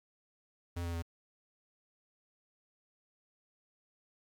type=tone with pitch steps; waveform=square; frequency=86.5 / 85.16 / 83.84 Hz; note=F2 / F2 / E2; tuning=-16 / -43 / +30 cents; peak=-36 dBFS; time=0.76-1.024 s; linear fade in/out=10 ms; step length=88 ms; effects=11-bit